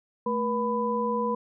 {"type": "tone cluster", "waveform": "sine", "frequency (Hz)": [219.3, 481.7, 997], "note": ["A3", "B4", "B5"], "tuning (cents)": [-6, -43, 16], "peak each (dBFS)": [-30, -28, -28], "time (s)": [0.26, 1.35], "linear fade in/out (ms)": 5, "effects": []}